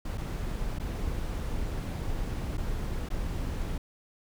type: noise with dropouts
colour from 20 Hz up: brown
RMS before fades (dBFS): -32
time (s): 0.05-3.78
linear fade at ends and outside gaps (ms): 5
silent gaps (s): 0.175-0.179 / 0.787-0.797 / 2.572-2.578 / 3.089-3.102
effects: none